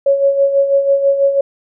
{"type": "tone with tremolo", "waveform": "sine", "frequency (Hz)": 554.4, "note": "C#5", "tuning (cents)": 0, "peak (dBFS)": -7, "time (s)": [0.06, 1.41], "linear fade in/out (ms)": 5, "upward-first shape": "sine", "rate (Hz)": 6.1, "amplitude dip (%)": 60, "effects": []}